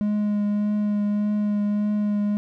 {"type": "tone with vibrato", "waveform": "triangle", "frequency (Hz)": 207.7, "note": "G#3", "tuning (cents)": 0, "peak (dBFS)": -18, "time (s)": [0.01, 2.37], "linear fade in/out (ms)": 0, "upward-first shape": "triangle", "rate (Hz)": 1.7, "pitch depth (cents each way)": 16, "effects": []}